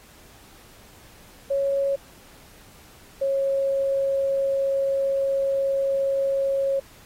sine tone pair in turn, 553 / 546.6 Hz, C#5 / C#5, -4 / -24 cents, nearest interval unison, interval 20 cents, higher first, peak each -20 dBFS, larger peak neither, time 1.5-1.96 / 3.21-6.8 s, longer second, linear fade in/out 10 ms, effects pink hiss -51 dBFS RMS until 7.05 s + AAC 48 kbps

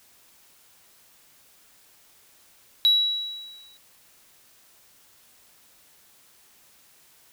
sine tone with exponential decay, 3900 Hz, B7, 23 cents flat, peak -12 dBFS, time 2.85-3.77 s, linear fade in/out 0 ms, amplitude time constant 200 ms, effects tanh soft clip ceiling -12 dBFS + white hiss -57 dBFS RMS until 7.32 s

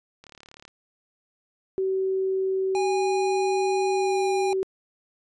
click train, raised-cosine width 0.2 ms, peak -29 dBFS, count 17, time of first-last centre 0.24-0.68 s, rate 36.4 Hz
sine tone, 381.1 Hz, G4, 49 cents flat, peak -22 dBFS, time 1.78-4.63 s, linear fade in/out 0 ms
square tone with pitch glide, 819 to 809.6 Hz, G#5 to G#5, -24 to -44 cents, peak -27 dBFS, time 2.75-4.53 s, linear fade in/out 0 ms, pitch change -20 cents, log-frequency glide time 3.91-4.23 s
effects resampled to 22050 Hz

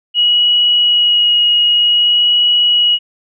sine tone with vibrato, 2904 Hz, F#7, 33 cents flat, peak -8 dBFS, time 0.14-2.99 s, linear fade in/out 50 ms, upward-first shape sine, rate 0.53 Hz, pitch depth 9 cents each way, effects none

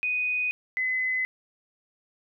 sine tone pair in turn, 2489 / 2027 Hz, D#7 / B6, 0 / +45 cents, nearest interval major third, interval 355 cents, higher first, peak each -24 dBFS, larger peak neither, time 0.03-0.51 / 0.77-1.25 s, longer neither, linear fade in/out 0 ms, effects none

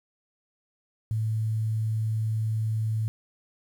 sine tone, 110 Hz, A2, in tune, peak -24 dBFS, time 1.11-3.08 s, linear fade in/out 0 ms, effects 9-bit

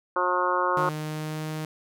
harmonic tone, 180 Hz, F#3, 47 cents flat, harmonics 2 / 3 / 4 / 5 / 6 / 7 / 8, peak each -31 / -29 / -37 / -29 / -26 / -29 / -32 dBFS, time 0.16-0.89 s, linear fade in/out 2 ms
sawtooth tone with pitch glide, 153.2 to 155.61 Hz, D#3 to D#3, -27 to +1 cents, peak -26 dBFS, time 0.77-1.65 s, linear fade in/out 2 ms, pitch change +28 cents, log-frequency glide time 0.9-1.48 s
effects none

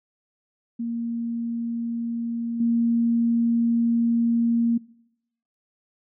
sine tone with level steps, 233.1 Hz, A#3, in tune, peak -25 / -18 dBFS, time 0.79-4.78 s, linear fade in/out 10 ms, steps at 2.6 s, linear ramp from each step 5 ms, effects noise-tail reverb RT60 0.8 s tail -23 dB re dry

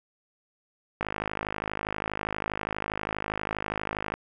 click train, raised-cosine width 0.5 ms, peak -14 dBFS, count 165, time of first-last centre 1.01-4.14 s, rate 52.4 Hz, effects none

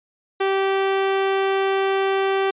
sawtooth tone, 388.2 Hz, G4, 17 cents flat, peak -14 dBFS, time 0.4-2.51 s, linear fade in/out 10 ms, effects resampled to 8000 Hz

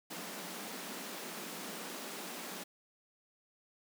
pink high-pass noise, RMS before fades -44 dBFS, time 0.1-2.64 s, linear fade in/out 10 ms, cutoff 170 Hz, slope 96 dB/octave, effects none

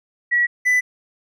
sine / triangle tone pair in turn, 1928 / 1994.8 Hz, B6 / B6, -42 / +17 cents, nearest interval minor second, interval 59 cents, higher second, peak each -14 / -12 dBFS, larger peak second, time 0.31-0.47 / 0.65-0.81 s, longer neither, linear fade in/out 20 ms, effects none

